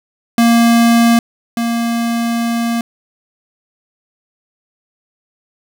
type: tone pair in turn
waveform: square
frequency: 233.1 / 233.1 Hz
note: A#3 / A#3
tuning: 0 / 0 cents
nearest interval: unison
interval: 0 cents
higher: neither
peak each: -8 / -15 dBFS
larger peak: first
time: 0.38-1.19 / 1.57-2.81 s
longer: second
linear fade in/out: 2 ms
effects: none